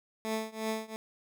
15% pulse tone with tremolo, 220 Hz, A3, in tune, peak -23 dBFS, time 0.25-0.96 s, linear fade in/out 0 ms, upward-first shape triangle, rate 2.8 Hz, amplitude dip 95%, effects none

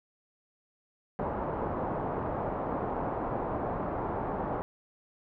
white low-pass noise, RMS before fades -33 dBFS, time 1.19-4.62 s, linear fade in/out 0 ms, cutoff 970 Hz, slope 24 dB/octave, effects none

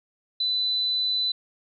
sine tone, 3999 Hz, B7, 21 cents sharp, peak -22 dBFS, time 0.4-1.32 s, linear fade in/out 5 ms, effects none

